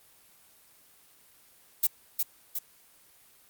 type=noise with echo; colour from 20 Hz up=violet; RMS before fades=-23 dBFS; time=1.83-1.87 s; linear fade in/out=5 ms; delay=360 ms; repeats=2; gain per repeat=-4 dB; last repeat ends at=2.59 s; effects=white hiss -59 dBFS RMS until 3.49 s + Opus 24 kbps